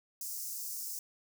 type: high-pass noise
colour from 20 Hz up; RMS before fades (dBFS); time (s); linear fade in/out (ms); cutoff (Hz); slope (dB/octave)
white; -40; 0.21-0.99; 2; 5100; 48
effects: none